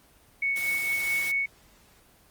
sine tone with tremolo, 2217 Hz, C#7, in tune, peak -23 dBFS, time 0.42-1.46 s, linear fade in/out 5 ms, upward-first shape sine, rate 4.5 Hz, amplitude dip 35%
white noise, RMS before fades -37 dBFS, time 0.55-1.32 s, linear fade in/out 20 ms
effects pink hiss -58 dBFS RMS until 2.3 s + Opus 24 kbps

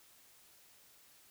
silence, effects white hiss -63 dBFS RMS until 1.3 s

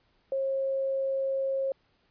sine tone, 539 Hz, C#5, 49 cents flat, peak -26 dBFS, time 0.32-1.72 s, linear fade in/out 2 ms, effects pink hiss -69 dBFS RMS until 2.1 s + resampled to 11025 Hz

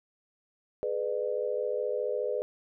sine tone cluster, 422.7 / 496.9 / 602 Hz, G#4 / B4 / D5, +31 / +11 / +43 cents, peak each -33 / -31 / -34 dBFS, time 0.83-2.42 s, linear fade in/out 0 ms, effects none

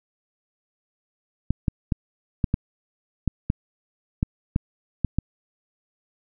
clicks, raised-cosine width 5 ms, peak -8 dBFS, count 11, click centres 1.506 / 1.682 / 1.922 / 2.442 / 2.541 / 3.277 / 3.501 / 4.229 / 4.561 / 5.047 / 5.186 s, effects none

